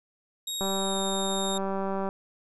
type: tone with pitch glide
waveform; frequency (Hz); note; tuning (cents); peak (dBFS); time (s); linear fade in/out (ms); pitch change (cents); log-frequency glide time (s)
25% pulse; 3770 to 3701; A#7 to A#7; +19 to -13; -26; 0.47-1.58; 5; -32; 0.72-0.99
type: click train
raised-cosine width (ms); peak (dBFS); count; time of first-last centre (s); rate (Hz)
1; -18; 288; 0.61-2.089; 194
effects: none